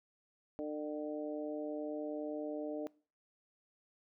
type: harmonic tone with a mistuned harmonic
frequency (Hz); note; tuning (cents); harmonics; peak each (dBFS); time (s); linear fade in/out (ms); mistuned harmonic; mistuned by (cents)
150.4; D3; +42; 2 / 3 / 4 / 5; -40 / -43 / -42 / -53; 0.59-2.87; 0; 5; +21
effects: noise-tail reverb RT60 0.4 s tail -22 dB re dry